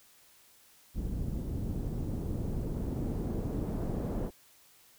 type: noise with low-pass filter sweep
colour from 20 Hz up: pink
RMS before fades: -34 dBFS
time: 0.94-4.31 s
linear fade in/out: 50 ms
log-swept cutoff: 220 to 490 Hz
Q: 0.82
effects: white hiss -61 dBFS RMS until 4.98 s